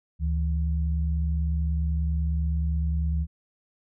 sine tone pair together, 73.42 / 163.21 Hz, D2 / E3, 0 / -17 cents, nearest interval octave + major second, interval 1383 cents, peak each -23 / -31 dBFS, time 0.19-3.27 s, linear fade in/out 50 ms, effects none

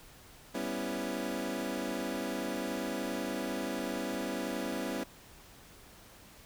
25% pulse chord, C# half-diminished seventh, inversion second, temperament equal, 196 / 246.9 / 277.2 / 329.6 Hz, G3 / B3 / C#4 / E4, 0 / 0 / 0 / 0 cents, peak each -37 / -35 / -35 / -36 dBFS, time 0.54-5.04 s, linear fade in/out 10 ms, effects pink hiss -55 dBFS RMS until 6.45 s

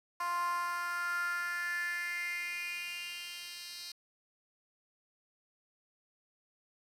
10% pulse tone with high-pass filter sweep, 349.2 Hz, F4, in tune, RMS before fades -37 dBFS, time 0.2-3.92 s, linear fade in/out 5 ms, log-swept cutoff 950 to 3900 Hz, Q 6.1, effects resampled to 32000 Hz + 9-bit

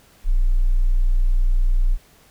sine tone, 30 Hz, B0, 49 cents flat, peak -13 dBFS, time 0.24-1.98 s, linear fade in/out 50 ms, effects pink hiss -53 dBFS RMS until 2.3 s

